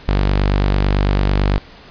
sawtooth tone, 49 Hz, G1, in tune, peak -9 dBFS, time 0.08-1.58 s, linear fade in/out 0 ms, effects pink hiss -41 dBFS RMS until 1.9 s + resampled to 11025 Hz

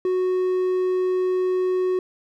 triangle tone, 368.5 Hz, F#4, 7 cents flat, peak -17 dBFS, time 0.05-1.99 s, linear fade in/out 2 ms, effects none

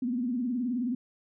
sine tone with vibrato, 245.1 Hz, B3, 13 cents flat, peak -27 dBFS, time 0.02-0.95 s, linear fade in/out 5 ms, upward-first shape sine, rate 19 Hz, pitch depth 120 cents each way, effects none

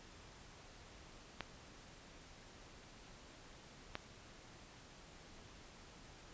clicks, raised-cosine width 0.3 ms, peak -24 dBFS, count 2, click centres 1.407 / 3.954 s, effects pink hiss -58 dBFS RMS until 6.33 s + resampled to 16000 Hz

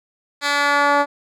10% pulse tone with band-pass filter sweep, 287.2 Hz, D4, 39 cents flat, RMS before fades -17 dBFS, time 0.41-1.06 s, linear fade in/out 50 ms, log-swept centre 3400 to 740 Hz, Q 0.85, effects none

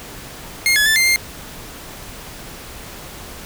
sawtooth tone with pitch steps, 2135 / 1701 / 1760 / 2098 / 2111 Hz, C7 / G#6 / A6 / C7 / C7, +34 / +41 / 0 / +4 / +15 cents, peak -9 dBFS, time 0.66-1.16 s, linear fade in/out 0 ms, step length 100 ms, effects pink hiss -35 dBFS RMS until 3.45 s

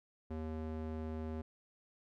square tone with band-pass filter, 78.7 Hz, D#2, 20 cents sharp, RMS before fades -41 dBFS, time 0.3-1.42 s, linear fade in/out 10 ms, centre 300 Hz, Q 0.66, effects none

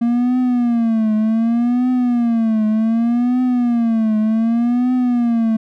triangle tone with vibrato, 233.1 Hz, A#3, in tune, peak -11 dBFS, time 0.01-5.57 s, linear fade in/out 10 ms, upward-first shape triangle, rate 0.66 Hz, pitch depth 150 cents each way, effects none

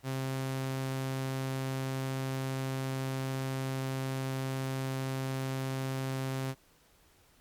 sawtooth tone, 132.8 Hz, C3, 26 cents sharp, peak -28 dBFS, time 0.03-6.55 s, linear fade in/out 50 ms, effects pink hiss -64 dBFS RMS until 7.4 s + MP3 96 kbps

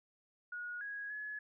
sine tone with pitch steps, 1448 / 1656 / 1699 Hz, F#6 / G#6 / G#6, -38 / -5 / +39 cents, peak -40 dBFS, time 0.52-1.39 s, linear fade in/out 5 ms, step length 290 ms, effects none

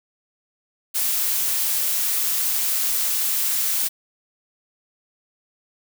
blue noise, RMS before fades -22 dBFS, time 0.94-3.89 s, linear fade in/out 20 ms, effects none

